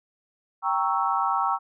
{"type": "chord", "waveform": "sine", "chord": "G diminished seventh", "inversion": "none", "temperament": "equal", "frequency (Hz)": [784, 932.3, 1108.7, 1318.5], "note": ["G5", "Bb5", "Db6", "Fb6"], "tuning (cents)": [0, 0, 0, 0], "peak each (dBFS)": -27, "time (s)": [0.62, 1.59], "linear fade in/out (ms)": 50, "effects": []}